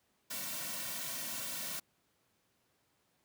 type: noise with comb filter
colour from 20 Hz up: white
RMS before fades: -40 dBFS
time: 0.3-1.8 s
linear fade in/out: 10 ms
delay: 2.4 ms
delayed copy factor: -0.8
effects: pink hiss -75 dBFS RMS until 3.24 s + high-pass 100 Hz 12 dB/octave